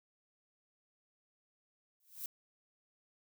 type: noise with exponential growth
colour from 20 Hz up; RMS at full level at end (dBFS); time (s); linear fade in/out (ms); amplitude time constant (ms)
violet; -38; 2-2.26; 2; 55
effects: none